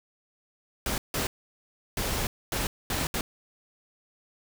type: noise bursts at uneven times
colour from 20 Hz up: pink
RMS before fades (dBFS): -29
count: 6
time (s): 0.86-0.98 / 1.14-1.27 / 1.97-2.27 / 2.52-2.67 / 2.9-3.07 / 3.14-3.21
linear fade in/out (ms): 2
effects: none